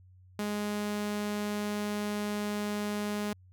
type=tone; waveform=sawtooth; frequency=207.7 Hz; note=G#3; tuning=in tune; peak=-27 dBFS; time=0.39-3.33 s; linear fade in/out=2 ms; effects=added 92 Hz sine -54 dBFS peak until 3.52 s